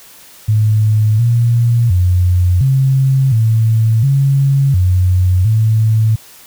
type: tone with pitch steps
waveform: sine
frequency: 107.7 / 117.9 / 89.9 / 133.8 / 111.8 / 137.7 / 91.4 / 110.1 Hz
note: A2 / A#2 / F#2 / C3 / A2 / C#3 / F#2 / A2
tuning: -37 / +20 / -49 / +39 / +28 / -11 / -21 / +2 cents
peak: -8 dBFS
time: 0.48-6.16 s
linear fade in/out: 10 ms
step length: 710 ms
effects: white hiss -40 dBFS RMS until 6.46 s